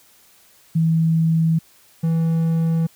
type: tone pair in turn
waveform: sine / triangle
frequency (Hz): 162.6 / 163.83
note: E3 / E3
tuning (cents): -23 / -10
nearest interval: unison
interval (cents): 13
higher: second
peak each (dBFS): -14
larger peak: neither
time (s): 0.75-1.59 / 2.03-2.87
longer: neither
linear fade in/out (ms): 10
effects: white hiss -53 dBFS RMS until 2.95 s